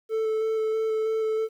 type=tone with vibrato; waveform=triangle; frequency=440 Hz; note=A4; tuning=in tune; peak=-21 dBFS; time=0.09-1.49 s; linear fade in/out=50 ms; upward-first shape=square; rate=3.1 Hz; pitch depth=9 cents each way; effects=10-bit